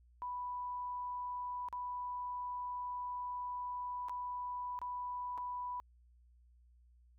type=tone with dropouts; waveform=sine; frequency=987.8 Hz; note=B5; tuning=in tune; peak=-38 dBFS; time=0.22-5.8 s; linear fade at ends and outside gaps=0 ms; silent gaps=1.686-1.727 / 4.085-4.095 / 4.79-4.816 / 5.377-5.382 s; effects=added 60 Hz sine -62 dBFS peak until 7.18 s